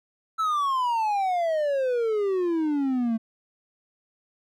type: exponential sweep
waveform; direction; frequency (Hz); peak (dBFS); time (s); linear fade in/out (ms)
triangle; down; 1332 to 220.4; -20; 0.38-3.18; 20
effects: none